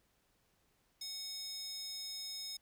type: tone with high-pass filter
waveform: square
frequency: 740 Hz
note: F#5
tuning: in tune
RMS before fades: -44 dBFS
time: 1.01-2.57 s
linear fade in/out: 5 ms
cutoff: 4700 Hz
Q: 7.8
effects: pink hiss -75 dBFS RMS until 2.61 s